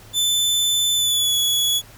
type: tone with pitch glide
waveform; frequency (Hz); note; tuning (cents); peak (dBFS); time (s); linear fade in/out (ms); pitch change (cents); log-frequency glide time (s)
sawtooth; 3520 to 3384; A7 to G#7; 0 to +32; -14; 0.13-1.82; 50; -68; 0.96-1.35
effects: added 107 Hz sine -47 dBFS peak until 1.97 s + pink hiss -46 dBFS RMS until 1.97 s